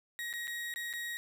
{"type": "tone with dropouts", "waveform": "35% pulse", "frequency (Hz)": 1892, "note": "A#6", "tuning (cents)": 25, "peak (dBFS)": -35, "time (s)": [0.19, 1.17], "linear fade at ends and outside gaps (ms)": 0, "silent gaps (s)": [[0.329, 0.337], [0.472, 0.478], [0.739, 0.76], [0.929, 0.936]], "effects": []}